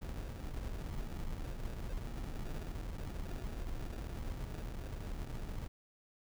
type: noise with sample-and-hold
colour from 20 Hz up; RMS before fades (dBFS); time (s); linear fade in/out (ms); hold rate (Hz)
brown; -41; 0.01-5.68; 20; 1050
effects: none